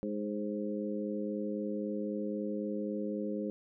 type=harmonic tone with a mistuned harmonic; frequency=103.83 Hz; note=G#2; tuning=in tune; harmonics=2 / 3 / 4 / 5; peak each=-36 / -39 / -40 / -40 dBFS; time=0.03-3.5 s; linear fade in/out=0 ms; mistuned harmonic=5; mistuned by=+22 cents; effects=none